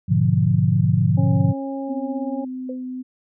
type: chord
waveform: sine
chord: G# diminished seventh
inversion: none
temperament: equal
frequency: 103.83 / 123.47 / 146.83 / 174.61 Hz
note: G#2 / B2 / D3 / F3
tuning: 0 / 0 / 0 / 0 cents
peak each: -20 dBFS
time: 0.08-1.53 s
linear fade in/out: 20 ms
type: harmonic tone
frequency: 272.4 Hz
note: C#4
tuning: 30 cents flat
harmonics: 1 / 2 / 3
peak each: -26 / -31 / -35 dBFS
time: 1.17-2.45 s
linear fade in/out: 10 ms
type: tone with vibrato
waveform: sine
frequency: 255.6 Hz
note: C4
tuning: 40 cents flat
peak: -27 dBFS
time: 1.88-3.03 s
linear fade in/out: 20 ms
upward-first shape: triangle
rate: 1.8 Hz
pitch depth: 11 cents each way
type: tone with exponential decay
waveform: sine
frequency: 511 Hz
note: C5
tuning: 41 cents flat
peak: -26 dBFS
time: 2.69-2.85 s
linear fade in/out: 5 ms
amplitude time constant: 33 ms
effects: none